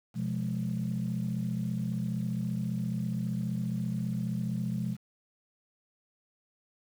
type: chord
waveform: sine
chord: F diminished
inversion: second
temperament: just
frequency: 125.72 / 174.61 / 209.5 Hz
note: Cb3 / F3 / Ab3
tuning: +31 / 0 / +15 cents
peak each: -33 dBFS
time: 0.14-4.97 s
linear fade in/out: 50 ms
effects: tanh soft clip ceiling -22 dBFS + 9-bit